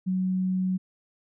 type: tone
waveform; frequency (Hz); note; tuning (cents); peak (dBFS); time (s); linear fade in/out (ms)
sine; 185.9; F#3; +8; -23; 0.06-0.78; 20
effects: none